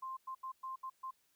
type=tone bursts at uneven times; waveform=sine; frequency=1051 Hz; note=C6; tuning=7 cents sharp; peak=-40 dBFS; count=6; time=0.02-0.17 / 0.27-0.35 / 0.43-0.52 / 0.63-0.76 / 0.83-0.9 / 1.03-1.11 s; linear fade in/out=10 ms; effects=white hiss -75 dBFS RMS until 1.35 s